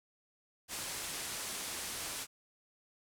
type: low-pass noise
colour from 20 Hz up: white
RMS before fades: -41 dBFS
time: 0.68-2.27 s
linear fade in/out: 50 ms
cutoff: 11000 Hz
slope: 24 dB/octave
effects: none